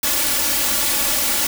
white noise with comb filter, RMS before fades -19 dBFS, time 0.03-1.47 s, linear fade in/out 5 ms, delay 3.5 ms, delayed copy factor +0.9, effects none

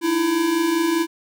square tone pair together, 308.8 / 333.8 Hz, D#4 / E4, -13 / +22 cents, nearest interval minor second, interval 135 cents, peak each -26 / -19 dBFS, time 0.01-1.07 s, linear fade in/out 50 ms, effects none

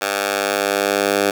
10% pulse tone with high-pass filter sweep, 100.2 Hz, G2, 38 cents sharp, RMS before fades -19 dBFS, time 0.01-1.31 s, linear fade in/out 5 ms, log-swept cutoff 810 to 380 Hz, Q 0.88, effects none

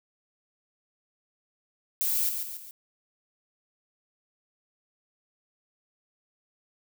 violet noise with echo, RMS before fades -27 dBFS, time 2.01-2.29 s, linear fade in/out 0 ms, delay 140 ms, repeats 3, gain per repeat -6 dB, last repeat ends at 2.71 s, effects none

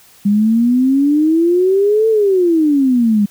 sine exponential two-way sweep, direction up then down, 199.8 to 450.5 to 199.8 Hz, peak -9 dBFS, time 0.25-3.26 s, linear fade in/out 10 ms, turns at 2.09 s, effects white hiss -46 dBFS RMS until 3.3 s

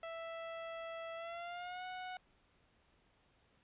sawtooth tone with pitch glide, 660 to 736.6 Hz, E5 to F#5, +2 to -8 cents, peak -39 dBFS, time 0.03-2.17 s, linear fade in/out 2 ms, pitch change +190 cents, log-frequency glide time 1.15-1.85 s, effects pink hiss -72 dBFS RMS until 3.63 s + resampled to 8000 Hz

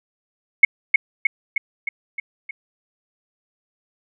sine tone with echo, 2188 Hz, C#7, 23 cents flat, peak -4 dBFS, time 0.63-0.65 s, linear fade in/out 5 ms, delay 310 ms, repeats 6, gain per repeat -4 dB, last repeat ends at 2.51 s, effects none

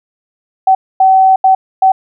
sine tone bursts at uneven times, 762 Hz, G5, 49 cents flat, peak -4 dBFS, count 4, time 0.67-0.75 / 1-1.36 / 1.44-1.55 / 1.82-1.92 s, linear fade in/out 5 ms, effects none

